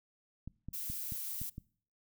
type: clicks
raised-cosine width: 5 ms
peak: -30 dBFS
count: 6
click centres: 0.476 / 0.686 / 0.9 / 1.122 / 1.416 / 1.581 s
type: noise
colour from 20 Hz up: violet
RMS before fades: -40 dBFS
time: 0.73-1.5 s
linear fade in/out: 10 ms
effects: noise-tail reverb RT60 0.5 s tail -23 dB re dry